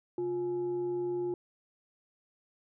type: tone with frequency modulation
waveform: sine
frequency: 354.1 Hz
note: F4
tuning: 24 cents sharp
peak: -30 dBFS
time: 0.18-1.34 s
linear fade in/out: 2 ms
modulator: 489 Hz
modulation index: 0.28
effects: none